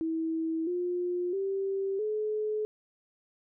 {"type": "tone with pitch steps", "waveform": "sine", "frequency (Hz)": [323.9, 355.3, 389.7, 427.4], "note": ["E4", "F4", "G4", "G#4"], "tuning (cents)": [-30, 30, -10, 50], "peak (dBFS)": -28, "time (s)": [0.01, 2.65], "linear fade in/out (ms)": 0, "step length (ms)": 660, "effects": []}